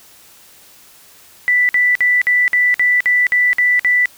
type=tone bursts; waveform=sine; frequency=1977 Hz; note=B6; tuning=1 cent sharp; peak=-10 dBFS; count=10; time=1.48-4.057 s; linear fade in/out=0 ms; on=210 ms; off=53 ms; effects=white hiss -45 dBFS RMS until 4.17 s